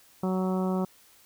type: harmonic tone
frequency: 186.4 Hz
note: F#3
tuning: 13 cents sharp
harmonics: 1 / 2 / 3 / 4 / 5 / 6 / 7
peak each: -26 / -32 / -36 / -38 / -40 / -42 / -43 dBFS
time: 0.23-0.85 s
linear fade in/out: 5 ms
effects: white hiss -58 dBFS RMS until 1.25 s